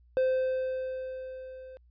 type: tone with level ramp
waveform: triangle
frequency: 518 Hz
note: C5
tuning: 17 cents flat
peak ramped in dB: -20 to -42 dBFS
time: 0.17-1.77 s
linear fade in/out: 0 ms
effects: added 60 Hz sine -57 dBFS peak until 1.9 s + resampled to 11025 Hz